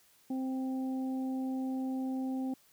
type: harmonic tone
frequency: 261.6 Hz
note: C4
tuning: in tune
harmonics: 1 / 2 / 3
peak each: -32 / -47 / -46 dBFS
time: 0.3-2.54 s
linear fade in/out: 5 ms
effects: white hiss -65 dBFS RMS until 2.72 s